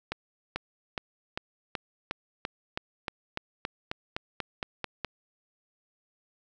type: accelerating click train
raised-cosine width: 0.3 ms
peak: -15 dBFS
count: 17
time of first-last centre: 0.12-5.047 s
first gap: 440 ms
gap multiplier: 0.95
effects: none